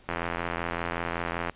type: click train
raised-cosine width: 0.5 ms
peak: -14 dBFS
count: 121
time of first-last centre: 0.09-1.497 s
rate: 85.3 Hz
effects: pink hiss -56 dBFS RMS until 1.55 s + resampled to 8000 Hz